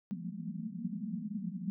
pink band-pass noise, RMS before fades -39 dBFS, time 0.11-1.7 s, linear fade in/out 0 ms, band 170 to 230 Hz, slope 96 dB/octave, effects none

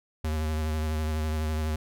square tone with vibrato, 77.78 Hz, D#2, in tune, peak -27 dBFS, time 0.24-1.76 s, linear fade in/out 5 ms, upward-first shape sine, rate 12 Hz, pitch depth 28 cents each way, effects none

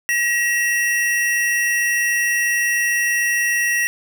square tone pair together, 1909.2 / 2700 Hz, A#6 / E7, +41 / +41 cents, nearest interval tritone, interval 600 cents, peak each -18 / -24 dBFS, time 0.09-3.87 s, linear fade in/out 0 ms, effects none

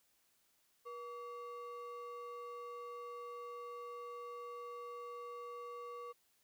triangle ring-modulated tone, 812 Hz, G#5, 39 cents flat, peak -40 dBFS, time 0.85-6.13 s, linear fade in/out 20 ms, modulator 331 Hz, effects white hiss -75 dBFS RMS until 6.43 s

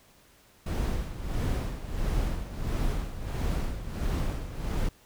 brown noise with tremolo, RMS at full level -27 dBFS, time 0.66-4.89 s, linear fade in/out 5 ms, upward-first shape sine, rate 1.5 Hz, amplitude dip 70%, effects pink hiss -59 dBFS RMS until 5.05 s

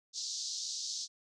white band-pass noise, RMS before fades -39 dBFS, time 0.13-1.08 s, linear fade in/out 50 ms, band 3900 to 6600 Hz, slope 48 dB/octave, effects none

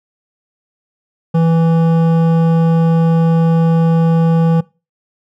sine tone with hard clipping, 164.81 Hz, E3, in tune, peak -11 dBFS, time 1.34-4.61 s, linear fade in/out 10 ms, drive 12 dB, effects noise-tail reverb RT60 0.3 s tail -23 dB re dry

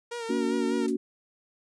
sawtooth tone with vibrato, 466.2 Hz, A#4, in tune, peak -29 dBFS, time 0.11-0.87 s, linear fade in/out 10 ms, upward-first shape sine, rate 5 Hz, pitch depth 47 cents each way
sine chord, F# major, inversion first, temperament equal with one note detuned, 233.1 / 284.3 / 370 Hz, A#3 / C#4 / F#4, 0 / +44 / 0 cents, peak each -29 dBFS, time 0.29-0.97 s, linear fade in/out 10 ms
blue noise with exponential decay, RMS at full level -35 dBFS, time 0.88-0.97 s, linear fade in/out 1 ms, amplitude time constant 18 ms
effects resampled to 22050 Hz

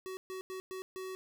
square tone bursts at uneven times, 375.7 Hz, F#4, 26 cents sharp, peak -40 dBFS, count 5, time 0.06-0.17 / 0.3-0.41 / 0.5-0.6 / 0.71-0.82 / 0.96-1.15 s, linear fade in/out 0 ms, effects none

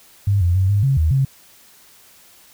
sine tone with pitch steps, 100.1 / 87.3 / 94.6 / 101.5 / 136 / 78.9 / 134.9 Hz, G2 / F2 / F#2 / G#2 / C#3 / D#2 / C#3, +37 / 0 / +39 / -39 / -33 / +25 / -47 cents, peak -13 dBFS, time 0.27-1.25 s, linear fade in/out 5 ms, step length 140 ms, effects white hiss -49 dBFS RMS until 2.53 s

